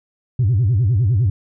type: tone with vibrato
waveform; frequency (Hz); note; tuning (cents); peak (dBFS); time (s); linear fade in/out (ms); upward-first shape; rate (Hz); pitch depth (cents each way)
sine; 110; A2; 0; -11; 0.39-1.3; 5; sine; 9.9; 300
effects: tanh soft clip ceiling -10 dBFS